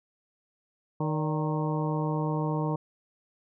harmonic tone with a mistuned harmonic, 154.7 Hz, D#3, 10 cents flat, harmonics 1 / 2 / 3 / 4 / 5 / 6 / 7, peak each -28 / -33 / -35 / -38 / -41 / -36 / -40 dBFS, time 1-2.76 s, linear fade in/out 5 ms, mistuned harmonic 4, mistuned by -82 cents, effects none

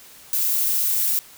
violet noise, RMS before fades -21 dBFS, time 0.33-1.19 s, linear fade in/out 0 ms, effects white hiss -46 dBFS RMS until 1.37 s

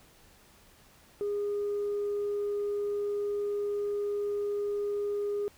sine tone, 409.7 Hz, G#4, 24 cents flat, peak -27 dBFS, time 1.21-5.48 s, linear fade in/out 0 ms, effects tanh soft clip ceiling -26 dBFS + pink hiss -59 dBFS RMS until 5.57 s

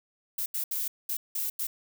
violet noise bursts at uneven times, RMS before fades -31 dBFS, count 6, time 0.38-0.46 / 0.54-0.64 / 0.71-0.88 / 1.09-1.17 / 1.35-1.5 / 1.59-1.67 s, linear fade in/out 5 ms, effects none

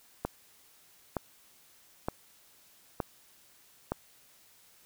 click train, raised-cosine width 1 ms, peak -16 dBFS, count 5, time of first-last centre 0.25-3.92 s, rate 1.09 Hz, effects white hiss -61 dBFS RMS until 4.85 s

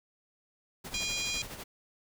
pink noise with tremolo, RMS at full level -41 dBFS, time 0.84-1.64 s, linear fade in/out 10 ms, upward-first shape sine, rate 12 Hz, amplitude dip 55%
harmonic tone, 810 Hz, G#5, 43 cents flat, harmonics 3 / 4 / 5 / 6 / 7 / 8 / 9 / 10, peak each -36 / -38 / -40 / -40 / -42 / -44 / -40 / -46 dBFS, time 0.94-1.42 s, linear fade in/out 2 ms
effects none

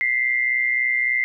sine tone pair together, 1975.5 / 2099 Hz, B6 / C7, 0 / +5 cents, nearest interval minor second, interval 105 cents, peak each -24 / -19 dBFS, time 0.01-1.24 s, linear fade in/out 0 ms, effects none

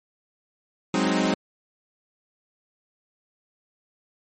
sawtooth chord, Ab dominant seventh, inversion third, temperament equal, 185 / 207.7 / 261.6 / 311.1 Hz, Gb3 / Ab3 / C4 / Eb4, 0 / 0 / 0 / 0 cents, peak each -22 dBFS, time 0.94-1.34 s, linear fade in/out 2 ms, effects MP3 32 kbps

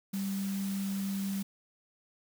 sine tone in noise, 196 Hz, G3, in tune, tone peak -31 dBFS, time 0.13-1.43 s, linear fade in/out 10 ms, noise white, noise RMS -45 dBFS, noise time 0.13-1.43 s, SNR +11 dB, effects none

